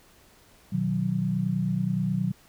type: chord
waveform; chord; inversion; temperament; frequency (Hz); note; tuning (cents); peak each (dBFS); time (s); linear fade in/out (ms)
sine; B major; none; equal; 123.47 / 155.56 / 185; B2 / D#3 / F#3; 0 / 0 / 0; -30 / -29 / -26; 0.72-2.32; 10
effects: pink hiss -57 dBFS RMS until 2.48 s